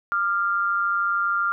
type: tone pair together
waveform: sine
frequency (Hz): 1200 / 1387.1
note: D6 / F6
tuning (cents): +37 / -12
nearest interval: minor third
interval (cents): 251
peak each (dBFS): -26 / -21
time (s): 0.12-1.52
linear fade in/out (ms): 0
effects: none